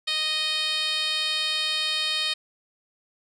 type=tone with band-pass filter; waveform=10% pulse; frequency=621 Hz; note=D#5; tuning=3 cents flat; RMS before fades=-26 dBFS; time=0.07-2.34 s; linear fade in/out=10 ms; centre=4100 Hz; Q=2.4; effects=resampled to 32000 Hz